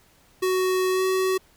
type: tone with pitch glide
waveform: square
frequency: 371.9 to 376.2 Hz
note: F#4 to F#4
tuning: +9 to +29 cents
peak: -21 dBFS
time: 0.42-1.38 s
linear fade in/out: 10 ms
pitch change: +20 cents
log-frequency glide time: 0.91-1.03 s
effects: pink hiss -58 dBFS RMS until 1.56 s